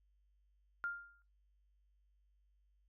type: tone with exponential decay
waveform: sine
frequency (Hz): 1400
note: F6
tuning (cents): +4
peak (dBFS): -34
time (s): 0.84-1.22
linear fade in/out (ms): 0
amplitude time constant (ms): 81
effects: noise-tail reverb RT60 0.2 s tail -17 dB re dry + added 50 Hz sine -70 dBFS peak until 2.88 s